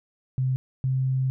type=tone pair in turn; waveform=sine; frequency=130 / 131.21 Hz; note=C3 / C3; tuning=-11 / +5 cents; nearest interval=unison; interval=16 cents; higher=second; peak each=-21 dBFS; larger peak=neither; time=0.38-0.56 / 0.84-1.3 s; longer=second; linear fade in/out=0 ms; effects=none